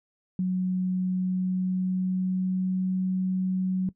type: tone with pitch glide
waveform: sine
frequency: 184.3 to 186.23 Hz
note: F#3 to F#3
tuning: -7 to +11 cents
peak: -23 dBFS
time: 0.39-3.89 s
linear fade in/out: 2 ms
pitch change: +18 cents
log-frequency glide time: 1.05-3.01 s
effects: noise-tail reverb RT60 0.1 s tail -18 dB re dry